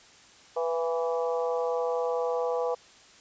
harmonic tone with a mistuned harmonic, 164.81 Hz, E3, in tune, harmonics 3 / 4 / 5 / 6 / 7, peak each -27 / -34 / -35 / -38 / -39 dBFS, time 0.56-2.75 s, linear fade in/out 10 ms, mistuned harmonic 4, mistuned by +28 cents, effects white hiss -54 dBFS RMS until 3.2 s + resampled to 16000 Hz

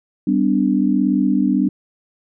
sine chord, G major, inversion none, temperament equal with one note detuned, 196 / 252.3 / 293.7 Hz, G3 / B3 / D4, 0 / +37 / 0 cents, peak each -18 dBFS, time 0.27-1.69 s, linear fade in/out 5 ms, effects none

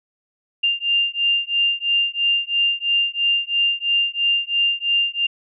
sine beating tone pair, 2794 / 2797 Hz, F7 / F7, 0 / +2 cents, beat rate 3 Hz, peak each -20 dBFS, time 0.63-5.27 s, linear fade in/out 10 ms, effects none

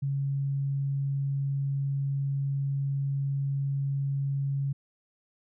sine tone, 138.59 Hz, C#3, in tune, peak -26 dBFS, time 0.02-4.73 s, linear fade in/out 10 ms, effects none

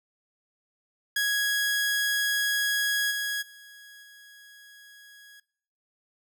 sawtooth tone with level steps, 1661.2 Hz, G#6, in tune, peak -20 / -24 / -43 / -45 dBFS, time 1.16-5.4 s, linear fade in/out 5 ms, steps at 3.1 / 3.41 / 4.02 s, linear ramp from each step 20 ms, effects noise-tail reverb RT60 0.7 s tail -23 dB re dry

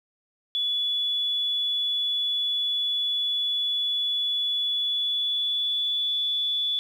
sine tone with pitch glide, 3420 to 3450 Hz, A7 to A7, -50 to -35 cents, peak -23 dBFS, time 0.55-6.79 s, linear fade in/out 0 ms, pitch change +15 cents, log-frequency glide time 4.64-6.09 s, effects 9-bit

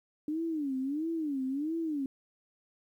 sine tone with vibrato, 294 Hz, D4, 2 cents sharp, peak -30 dBFS, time 0.28-2.06 s, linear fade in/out 2 ms, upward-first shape sine, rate 1.5 Hz, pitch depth 210 cents each way, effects 11-bit

